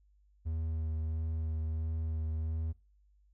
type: tone with vibrato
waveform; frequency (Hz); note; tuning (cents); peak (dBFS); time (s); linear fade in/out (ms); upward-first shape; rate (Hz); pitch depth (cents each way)
triangle; 79.6; D#2; +40; -30; 0.45-2.73; 20; sine; 1.5; 15
effects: noise-tail reverb RT60 0.3 s tail -23 dB re dry + added 50 Hz sine -63 dBFS peak until 3.33 s